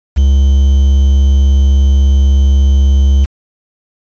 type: tone with quantisation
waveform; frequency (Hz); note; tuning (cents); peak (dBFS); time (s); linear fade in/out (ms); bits
triangle; 68.2; C#2; -28; -3; 0.16-3.26; 20; 5
effects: resampled to 16000 Hz